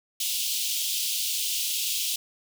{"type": "high-pass noise", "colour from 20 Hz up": "pink", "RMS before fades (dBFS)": -28, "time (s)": [0.2, 2.16], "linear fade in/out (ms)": 5, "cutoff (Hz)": 2800, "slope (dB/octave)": 48, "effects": []}